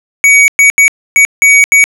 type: tone bursts at uneven times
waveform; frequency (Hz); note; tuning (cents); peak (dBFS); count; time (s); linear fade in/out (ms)
square; 2251; C#7; +26; -3; 6; 0.24-0.48 / 0.59-0.7 / 0.78-0.88 / 1.16-1.25 / 1.42-1.64 / 1.72-1.84; 0
effects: low-pass 11000 Hz 12 dB/octave